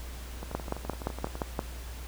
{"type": "two click trains", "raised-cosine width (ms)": 1, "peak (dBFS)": [-24, -15], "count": [12, 7], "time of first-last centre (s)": [[0.43, 1.354], [0.55, 1.592]], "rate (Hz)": [11.9, 5.76], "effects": ["added 60 Hz sine -39 dBFS peak until 2.07 s", "pink hiss -47 dBFS RMS until 2.07 s"]}